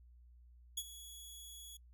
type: tone with ADSR envelope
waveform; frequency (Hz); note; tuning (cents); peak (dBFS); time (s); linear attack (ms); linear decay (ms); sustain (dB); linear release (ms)
15% pulse; 3365; G#7; +22; -28; 0.77-1.77; 8; 50; -15; 5
effects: noise-tail reverb RT60 0.1 s tail -26 dB re dry + added 60 Hz sine -58 dBFS peak until 1.93 s